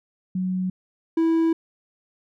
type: tone pair in turn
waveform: sine / triangle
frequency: 185 / 327.5 Hz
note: F#3 / E4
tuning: 0 / -11 cents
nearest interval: minor seventh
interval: 989 cents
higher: second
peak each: -22 / -15 dBFS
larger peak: second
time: 0.35-0.7 / 1.17-1.53 s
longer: second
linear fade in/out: 5 ms
effects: none